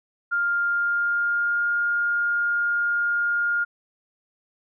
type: tone with pitch glide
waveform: sine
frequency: 1402 to 1415 Hz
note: F6 to F6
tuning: +6 to +22 cents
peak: -20 dBFS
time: 0.31-3.65 s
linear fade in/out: 20 ms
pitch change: +16 cents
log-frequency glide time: 0.67-1.69 s
effects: none